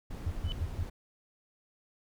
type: noise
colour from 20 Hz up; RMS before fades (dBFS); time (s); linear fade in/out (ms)
brown; -39; 0.1-0.9; 10
type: tone bursts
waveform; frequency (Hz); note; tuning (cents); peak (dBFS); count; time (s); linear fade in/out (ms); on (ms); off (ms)
sine; 84.5; E2; +43; -28; 4; 0.26-0.836; 10; 54; 120
type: tone with exponential growth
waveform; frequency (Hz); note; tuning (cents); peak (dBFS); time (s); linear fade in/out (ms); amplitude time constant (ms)
sine; 3000; F#7; +23; -33; 0.41-0.52; 0; 22
effects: none